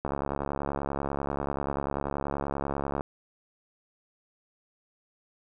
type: click train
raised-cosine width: 1 ms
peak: -16 dBFS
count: 209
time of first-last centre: 0.05-3.009 s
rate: 70.3 Hz
effects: none